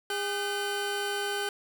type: tone pair together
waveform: 25% pulse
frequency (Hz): 406.2 / 1531.1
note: G#4 / G6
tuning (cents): -38 / -41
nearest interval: octave + major seventh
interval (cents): 2297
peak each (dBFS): -28 / -29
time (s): 0.1-1.49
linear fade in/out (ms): 2
effects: none